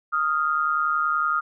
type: tone pair together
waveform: sine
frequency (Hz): 1243.4 / 1394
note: D#6 / F6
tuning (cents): -2 / -4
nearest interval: major second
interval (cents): 198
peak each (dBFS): -22 / -24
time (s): 0.12-1.41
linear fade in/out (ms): 20
effects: none